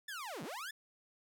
sawtooth linear two-way sweep, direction down then up, 1788 to 130.7 to 1788 Hz, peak -38 dBFS, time 0.08-0.71 s, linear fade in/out 5 ms, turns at 0.43 s, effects none

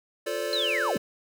square chord, D minor seventh, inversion first, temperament equal with one note detuned, 349.2 / 440 / 523.3 / 578.6 Hz, F4 / A4 / C5 / D5, 0 / 0 / 0 / -26 cents, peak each -37 / -34 / -36 / -32 dBFS, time 0.26-0.98 s, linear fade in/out 10 ms
sine linear sweep, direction down, 4197 to 149.7 Hz, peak -25 dBFS, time 0.53-0.97 s, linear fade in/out 0 ms
effects none

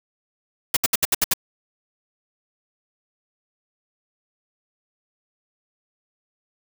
white noise bursts, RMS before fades -18 dBFS, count 7, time 0.74-1.337 s, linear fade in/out 5 ms, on 27 ms, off 68 ms, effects none

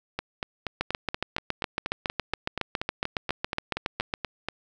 two click trains, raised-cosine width 0.3 ms, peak -13 / -10 dBFS, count 19 / 25, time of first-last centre 0.19-4.486 / 0.81-4.139 s, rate 4.19 / 7.21 Hz, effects none

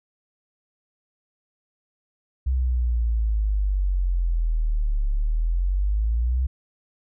sine exponential two-way sweep, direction down then up, 65.41 to 35.14 to 65.41 Hz, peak -19 dBFS, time 2.46-6.47 s, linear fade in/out 10 ms, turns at 5.1 s, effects none

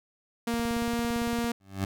sawtooth tone with pitch glide, 233.7 to 235.2 Hz, A#3 to A#3, +5 to +16 cents, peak -23 dBFS, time 0.47-1.52 s, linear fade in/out 5 ms, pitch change +11 cents, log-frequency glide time 0.69-0.92 s
click train, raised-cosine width 5 ms, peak -27 dBFS, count 17, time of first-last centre 0.54-1.444 s, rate 17.7 Hz
20% pulse tone with exponential growth, 96.8 Hz, G2, 21 cents flat, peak -20 dBFS, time 1.6-1.85 s, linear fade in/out 5 ms, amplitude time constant 53 ms
effects none

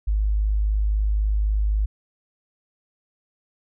sine tone, 51.91 Hz, G#1, in tune, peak -18 dBFS, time 0.07-1.86 s, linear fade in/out 10 ms, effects none

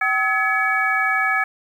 sine tone cluster, 766 / 1285 / 1698 / 2261 Hz, G5 / E6 / G#6 / C#7, -40 / -45 / +38 / +34 cents, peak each -25 / -23 / -20 / -23 dBFS, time 0.01-1.44 s, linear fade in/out 5 ms, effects 8-bit

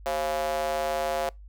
square tone with high-pass filter, 76.6 Hz, D#2, 27 cents flat, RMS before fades -28 dBFS, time 0.06-1.29 s, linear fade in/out 0 ms, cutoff 610 Hz, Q 5.6, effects noise-tail reverb RT60 0.2 s tail -25 dB re dry + added 50 Hz sine -43 dBFS peak until 1.48 s

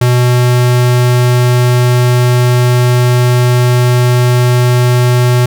square tone, 123.47 Hz, B2, in tune, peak -7 dBFS, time 0.01-5.46 s, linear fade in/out 5 ms, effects none

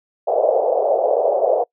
white band-pass noise, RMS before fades -17 dBFS, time 0.27-1.64 s, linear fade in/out 10 ms, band 470 to 680 Hz, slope 48 dB/octave, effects noise-tail reverb RT60 0.1 s tail -26 dB re dry

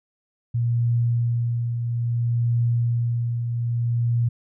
sine tone with tremolo, 118.4 Hz, A#2, 27 cents sharp, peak -17 dBFS, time 0.54-4.29 s, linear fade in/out 10 ms, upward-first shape triangle, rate 0.6 Hz, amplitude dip 50%, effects none

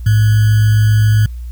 sine tone with sample-and-hold, 107.4 Hz, A2, 41 cents flat, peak -7 dBFS, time 0.06-1.26 s, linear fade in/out 5 ms, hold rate 1575 Hz, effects added 60 Hz sine -23 dBFS peak until 1.51 s + white hiss -52 dBFS RMS until 1.51 s

